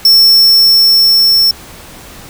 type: tone with level ramp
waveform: square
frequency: 5400 Hz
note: E8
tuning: 41 cents sharp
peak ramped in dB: -3 to -6 dBFS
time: 0.05-1.51 s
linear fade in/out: 2 ms
effects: pink hiss -33 dBFS RMS until 2.29 s